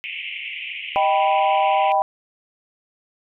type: band-pass noise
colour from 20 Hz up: white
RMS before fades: -31 dBFS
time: 0.04-1.92 s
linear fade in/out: 0 ms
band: 2100 to 3000 Hz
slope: 96 dB/octave
type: chord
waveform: sine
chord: Eb augmented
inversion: none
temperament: equal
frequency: 622.3 / 784 / 987.8 Hz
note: Eb5 / G5 / B5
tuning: 0 / 0 / 0 cents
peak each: -22 / -17 / -22 dBFS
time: 0.96-2.02 s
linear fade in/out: 0 ms
effects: none